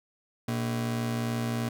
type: ring-modulated tone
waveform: 40% pulse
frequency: 176.8 Hz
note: F3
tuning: 22 cents sharp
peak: -24 dBFS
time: 0.48-1.69 s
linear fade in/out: 5 ms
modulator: 56.9 Hz
effects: none